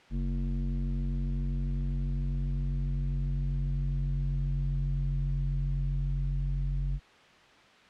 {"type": "tone with low-pass filter sweep", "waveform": "square", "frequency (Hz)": 46.25, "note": "F#1", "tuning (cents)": 0, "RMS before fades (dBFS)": -30, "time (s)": [0.1, 7], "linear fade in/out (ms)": 50, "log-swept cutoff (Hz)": [220, 120], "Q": 2.6, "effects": ["white hiss -56 dBFS RMS until 7.89 s", "low-pass 3000 Hz 12 dB/octave"]}